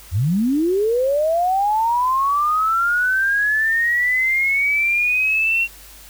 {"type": "linear sweep", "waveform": "sine", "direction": "up", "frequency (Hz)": [76.4, 2749], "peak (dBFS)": -15, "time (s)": [0.11, 5.68], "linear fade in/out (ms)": 50, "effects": ["added 50 Hz sine -45 dBFS peak until 6.09 s", "white hiss -43 dBFS RMS until 6.09 s"]}